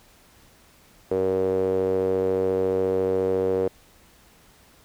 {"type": "tone with band-pass filter", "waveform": "sawtooth", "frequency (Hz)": 94.2, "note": "F#2", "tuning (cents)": 32, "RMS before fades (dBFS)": -23, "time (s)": [1.11, 3.68], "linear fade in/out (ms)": 5, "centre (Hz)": 450, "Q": 6.7, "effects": ["pink hiss -55 dBFS RMS until 4.84 s"]}